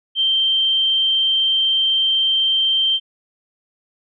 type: tone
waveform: sine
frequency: 3138 Hz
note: G7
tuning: 1 cent sharp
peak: -14 dBFS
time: 0.15-3 s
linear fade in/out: 50 ms
effects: none